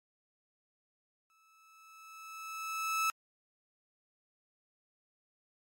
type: tone with exponential growth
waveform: 30% pulse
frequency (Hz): 1306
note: E6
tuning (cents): -17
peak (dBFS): -25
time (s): 1.3-3.1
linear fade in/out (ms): 0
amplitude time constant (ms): 390
effects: MP3 64 kbps